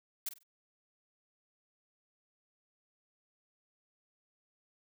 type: noise with echo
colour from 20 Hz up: blue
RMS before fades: -36 dBFS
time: 0.26-0.29 s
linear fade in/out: 5 ms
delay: 48 ms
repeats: 3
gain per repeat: -11 dB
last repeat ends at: 0.434 s
effects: none